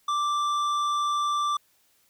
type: tone with tanh clipping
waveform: triangle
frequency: 1174.7 Hz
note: D6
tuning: in tune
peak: -25 dBFS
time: 0.08-1.57 s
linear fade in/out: 5 ms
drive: 15 dB
effects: white hiss -65 dBFS RMS until 2.09 s